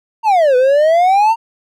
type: exponential two-way sweep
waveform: triangle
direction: down then up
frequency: 930 to 493.9 to 930 Hz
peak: -6 dBFS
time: 0.23-1.36 s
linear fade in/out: 50 ms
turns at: 0.56 s
effects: none